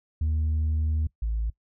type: tone pair in turn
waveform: sine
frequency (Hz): 77.9 / 55.08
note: D#2 / A1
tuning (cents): +3 / +3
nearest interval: tritone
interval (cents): 600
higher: first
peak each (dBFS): -20 / -23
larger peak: first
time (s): 0.21-1.07 / 1.22-1.5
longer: first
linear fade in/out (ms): 5
effects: noise-tail reverb RT60 0.1 s tail -22 dB re dry + tanh soft clip ceiling -21 dBFS